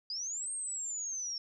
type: linear two-way sweep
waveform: sine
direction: up then down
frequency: 4782 to 8610 to 5400 Hz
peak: -35 dBFS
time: 0.1-1.38 s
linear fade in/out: 2 ms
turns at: 0.52 s
effects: none